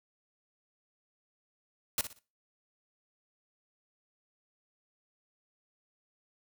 white noise with echo, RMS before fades -29 dBFS, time 1.98-2.01 s, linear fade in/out 2 ms, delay 60 ms, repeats 3, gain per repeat -11 dB, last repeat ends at 2.19 s, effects noise-tail reverb RT60 0.3 s tail -18 dB re dry

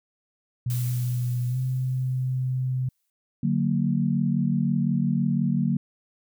sine tone with pitch glide, 122.9 to 128.79 Hz, B2 to C3, -8 to -27 cents, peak -23 dBFS, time 0.66-2.89 s, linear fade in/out 5 ms, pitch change +81 cents, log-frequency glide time 1.49-1.57 s
blue noise with exponential decay, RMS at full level -36 dBFS, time 0.7-3.1 s, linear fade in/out 1 ms, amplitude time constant 520 ms
sine chord, D augmented, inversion none, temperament equal with one note detuned, 146.83 / 185 / 230.8 Hz, D3 / F#3 / A#3, 0 / 0 / -17 cents, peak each -25 dBFS, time 3.43-5.77 s, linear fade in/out 5 ms
effects none

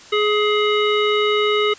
harmonic tone, 420 Hz, G#4, 19 cents sharp, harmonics 1 / 3 / 5 / 7 / 9, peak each -17 / -22 / -24 / -25 / -27 dBFS, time 0.12-1.74 s, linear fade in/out 10 ms, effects white hiss -42 dBFS RMS until 1.78 s + resampled to 16000 Hz

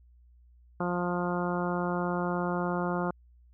harmonic tone, 176.6 Hz, F3, 20 cents sharp, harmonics 1 / 2 / 3 / 4 / 5 / 6 / 7 / 8, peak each -31 / -34 / -36 / -37 / -38 / -39 / -39 / -40 dBFS, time 0.8-3.11 s, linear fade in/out 5 ms, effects added 60 Hz sine -55 dBFS peak until 3.53 s

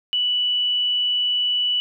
sine tone, 2960 Hz, F#7, in tune, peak -18 dBFS, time 0.13-1.8 s, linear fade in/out 0 ms, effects none

